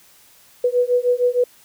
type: beating tone pair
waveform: sine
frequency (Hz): 488.7 / 495.2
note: B4 / B4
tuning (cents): -18 / +5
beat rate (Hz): 6.5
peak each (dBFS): -18 / -18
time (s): 0.64-1.44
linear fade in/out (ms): 5
effects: white hiss -51 dBFS RMS until 1.64 s